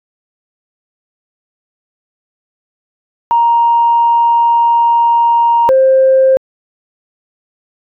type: tone pair in turn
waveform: sine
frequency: 936 / 527.9 Hz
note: A#5 / C5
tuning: +7 / +15 cents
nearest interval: minor seventh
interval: 992 cents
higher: first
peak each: -6 / -4 dBFS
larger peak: second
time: 3.31-5.69 / 5.69-6.37 s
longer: first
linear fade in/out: 0 ms
effects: tanh soft clip ceiling -1 dBFS